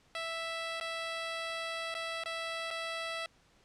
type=tone with dropouts; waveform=10% pulse; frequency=659.3 Hz; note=E5; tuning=in tune; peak=-27 dBFS; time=0.15-3.26 s; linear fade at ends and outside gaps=1 ms; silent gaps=0.8-0.81 / 1.942-1.95 / 2.237-2.258 / 2.705-2.71 s; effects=pink hiss -66 dBFS RMS until 3.64 s + low-pass 7000 Hz 12 dB/octave